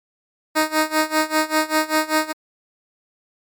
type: tone with tremolo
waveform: 10% pulse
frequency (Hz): 311.1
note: D#4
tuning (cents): 0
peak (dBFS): -6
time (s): 0.55-2.33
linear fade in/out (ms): 20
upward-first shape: sine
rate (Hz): 5.1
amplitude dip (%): 90
effects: MP3 96 kbps